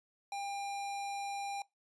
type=tone; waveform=square; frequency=800 Hz; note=G5; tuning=35 cents sharp; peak=-38 dBFS; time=0.32-1.62 s; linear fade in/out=2 ms; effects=noise-tail reverb RT60 0.2 s tail -22 dB re dry + resampled to 22050 Hz